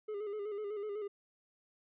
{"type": "tone with vibrato", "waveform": "triangle", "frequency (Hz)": 415.3, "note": "G#4", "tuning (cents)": 0, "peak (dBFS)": -35, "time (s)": [0.08, 1.08], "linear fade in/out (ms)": 10, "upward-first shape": "square", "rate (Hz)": 8, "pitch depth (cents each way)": 52, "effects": ["resampled to 8000 Hz"]}